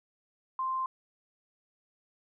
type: tone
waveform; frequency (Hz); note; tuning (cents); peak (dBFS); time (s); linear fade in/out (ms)
sine; 1046; C6; -1; -29; 0.59-0.86; 2
effects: none